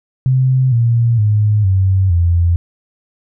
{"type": "tone with pitch steps", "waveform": "sine", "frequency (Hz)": [130, 117.16, 105.59, 95.17, 85.77], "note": ["C3", "A#2", "G#2", "F#2", "F2"], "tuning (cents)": [-11, 9, 29, 49, -31], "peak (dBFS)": -9, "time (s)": [0.26, 2.56], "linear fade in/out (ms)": 0, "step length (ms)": 460, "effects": []}